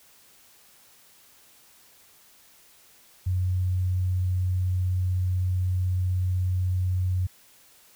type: tone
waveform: sine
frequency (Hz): 91.6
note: F#2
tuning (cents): -17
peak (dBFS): -22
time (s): 3.26-7.27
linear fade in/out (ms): 10
effects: white hiss -56 dBFS RMS until 7.95 s